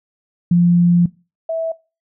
sine tone pair in turn, 174 / 653.2 Hz, F3 / E5, -6 / -16 cents, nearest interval octave + major seventh, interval 2290 cents, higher second, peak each -9 / -18 dBFS, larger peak first, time 0.51-1.06 / 1.49-1.72 s, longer first, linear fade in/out 5 ms, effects noise-tail reverb RT60 0.3 s tail -21 dB re dry

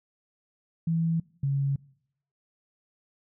sine tone pair in turn, 164.81 / 138.59 Hz, E3 / C#3, 0 / 0 cents, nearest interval minor third, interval 300 cents, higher first, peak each -23 dBFS, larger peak neither, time 0.87-1.2 / 1.43-1.76 s, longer neither, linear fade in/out 5 ms, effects noise-tail reverb RT60 0.7 s tail -23 dB re dry

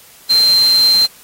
sine tone in noise, 4139 Hz, C8, 20 cents flat, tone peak -8 dBFS, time 0.29-1.07 s, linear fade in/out 20 ms, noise white, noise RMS -25 dBFS, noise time 0.29-1.07 s, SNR +14 dB, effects white hiss -43 dBFS RMS until 1.23 s + AAC 48 kbps

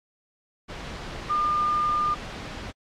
sine tone in noise, 1206 Hz, D6, 46 cents sharp, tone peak -21 dBFS, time 1.29-2.15 s, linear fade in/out 20 ms, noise pink, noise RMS -36 dBFS, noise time 0.68-2.72 s, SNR +12 dB, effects low-pass 4000 Hz 12 dB/octave + AAC 64 kbps

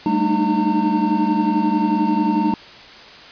triangle tone cluster, 197.6 / 222.2 / 299.8 / 311 / 911 Hz, G3 / A3 / D4 / D#4 / A#5, +14 / +17 / +36 / -1 / -40 cents, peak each -20 dBFS, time 0.06-2.54 s, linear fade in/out 2 ms, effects white hiss -40 dBFS RMS until 3.31 s + resampled to 11025 Hz

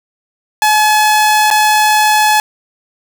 sawtooth tone with dropouts, 853 Hz, G#5, 46 cents sharp, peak -4 dBFS, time 0.62-2.4 s, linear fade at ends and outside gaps 1 ms, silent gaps 1.503-1.511 s, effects none

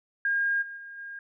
sine tone with level steps, 1618 Hz, G#6, 46 cents flat, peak -23 / -37 / -40 / -37 dBFS, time 0.25-1.19 s, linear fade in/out 2 ms, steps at 0.61 / 0.76 / 0.97 s, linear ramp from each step 20 ms, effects none

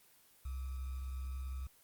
sine tone with sample-and-hold, 65.41 Hz, C2, in tune, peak -38 dBFS, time 0.45-1.67 s, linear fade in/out 5 ms, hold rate 1225 Hz, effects white hiss -65 dBFS RMS until 1.83 s + Opus 24 kbps

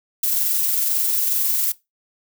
violet noise with amplitude modulation, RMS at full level -19 dBFS, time 0.23-1.72 s, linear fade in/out 5 ms, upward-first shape sine, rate 22.2 Hz, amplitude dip 25%, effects noise-tail reverb RT60 0.2 s tail -19 dB re dry

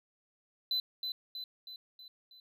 triangle tone with echo, 4020 Hz, B7, 30 cents sharp, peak -28 dBFS, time 0.71-0.8 s, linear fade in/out 2 ms, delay 320 ms, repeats 5, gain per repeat -5 dB, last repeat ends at 2.4 s, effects none

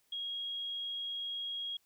sine tone, 3286 Hz, G#7, 19 cents flat, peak -36 dBFS, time 0.12-1.77 s, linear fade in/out 5 ms, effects white hiss -73 dBFS RMS until 1.85 s

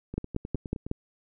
two click trains, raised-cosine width 3 ms, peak -23 / -15 dBFS, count 8 / 5, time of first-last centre 0.14-0.865 / 0.18-0.914 s, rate 9.65 / 5.45 Hz, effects none

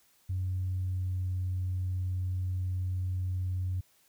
sine tone with pitch glide, 92.5 to 91.86 Hz, F#2 to F#2, 0 to -12 cents, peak -28 dBFS, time 0.29-3.81 s, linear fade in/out 10 ms, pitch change -12 cents, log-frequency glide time 0.72-1.32 s, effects tanh soft clip ceiling -25 dBFS + white hiss -66 dBFS RMS until 4.08 s

